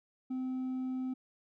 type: tone with hard clipping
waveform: sine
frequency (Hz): 257.8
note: C4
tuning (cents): -26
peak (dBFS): -34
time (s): 0.3-1.14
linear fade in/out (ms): 10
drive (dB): 2
effects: none